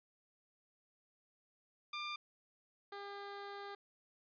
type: tone pair in turn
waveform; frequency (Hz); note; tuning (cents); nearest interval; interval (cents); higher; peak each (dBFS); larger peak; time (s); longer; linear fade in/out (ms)
15% pulse; 1194 / 402.1; D6 / G4; +28 / +44; octave + perfect fifth; 1884; first; -34 / -39; first; 1.93-2.16 / 2.92-3.75; second; 5
effects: resampled to 11025 Hz